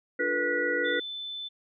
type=harmonic tone; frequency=486.7 Hz; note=B4; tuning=25 cents flat; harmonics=1 / 3 / 4; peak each=-30 / -30 / -30 dBFS; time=0.19-1 s; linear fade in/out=10 ms
type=chord; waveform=sine; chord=D minor; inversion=none; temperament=just; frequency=293.7 / 352.4 / 440.5 Hz; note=D4 / F4 / A4; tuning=0 / +16 / +2 cents; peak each=-36 dBFS; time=0.19-1 s; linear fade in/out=5 ms
type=tone; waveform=sine; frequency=3520 Hz; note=A7; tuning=in tune; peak=-34 dBFS; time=0.84-1.49 s; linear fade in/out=20 ms
effects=none